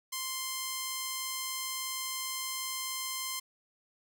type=tone; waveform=5% pulse; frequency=1046.5 Hz; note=C6; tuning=in tune; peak=-22 dBFS; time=0.12-3.4 s; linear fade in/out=10 ms; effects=none